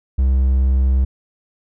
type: tone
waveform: triangle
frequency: 65.5 Hz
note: C2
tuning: 2 cents sharp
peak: -10 dBFS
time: 0.18-1.05 s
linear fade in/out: 10 ms
effects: none